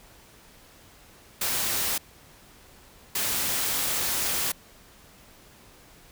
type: noise bursts at uneven times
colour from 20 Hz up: white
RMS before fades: -27 dBFS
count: 2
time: 1.41-1.98 / 3.15-4.52 s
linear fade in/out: 5 ms
effects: pink hiss -53 dBFS RMS until 6.11 s